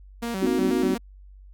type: tone with vibrato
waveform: sawtooth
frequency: 211.4 Hz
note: G#3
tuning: 31 cents sharp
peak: -23 dBFS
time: 0.22-0.98 s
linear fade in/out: 10 ms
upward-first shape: square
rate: 4.1 Hz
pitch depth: 180 cents each way
type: chord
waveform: sine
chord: C half-diminished seventh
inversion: third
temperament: equal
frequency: 233.1 / 261.6 / 311.1 / 370 Hz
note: Bb3 / C4 / Eb4 / Gb4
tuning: 0 / 0 / 0 / 0 cents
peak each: -28 / -24 / -29 / -24 dBFS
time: 0.41-0.95 s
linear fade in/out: 20 ms
effects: added 48 Hz sine -44 dBFS peak until 1.53 s + Opus 48 kbps